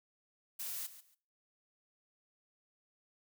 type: noise with echo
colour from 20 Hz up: blue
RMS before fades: -41 dBFS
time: 0.59-0.87 s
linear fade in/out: 10 ms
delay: 140 ms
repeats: 2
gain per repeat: -14 dB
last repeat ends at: 1.15 s
effects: noise-tail reverb RT60 0.4 s tail -18 dB re dry